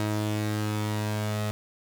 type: tone pair together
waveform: sawtooth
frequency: 106.25 / 318.4 Hz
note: G#2 / D#4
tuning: +40 / +40 cents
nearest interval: octave + perfect fifth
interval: 1900 cents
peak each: -23 / -31 dBFS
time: 0-1.51 s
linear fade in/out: 0 ms
effects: 8-bit